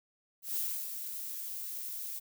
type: noise with ADSR envelope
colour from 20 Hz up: violet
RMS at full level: -33 dBFS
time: 0.42-2.2 s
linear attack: 140 ms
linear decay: 310 ms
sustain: -7 dB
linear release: 20 ms
effects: none